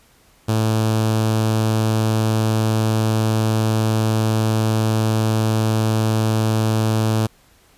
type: tone with notch filter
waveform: sawtooth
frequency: 110 Hz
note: A2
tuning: in tune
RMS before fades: -18 dBFS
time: 0.48-7.27 s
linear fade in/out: 10 ms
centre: 2000 Hz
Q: 1.8
effects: pink hiss -54 dBFS RMS until 7.77 s + resampled to 32000 Hz